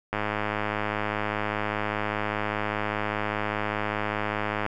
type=click train; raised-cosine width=0.5 ms; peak=-12 dBFS; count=477; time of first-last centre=0.13-4.663 s; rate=105 Hz; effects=none